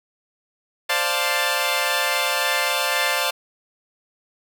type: chord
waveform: 10% pulse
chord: D minor seventh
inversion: third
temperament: equal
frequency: 523.3 / 587.3 / 698.5 / 880 Hz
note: C5 / D5 / F5 / A5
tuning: 0 / 0 / 0 / 0 cents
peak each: -17 dBFS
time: 0.89-3.31 s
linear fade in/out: 10 ms
effects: none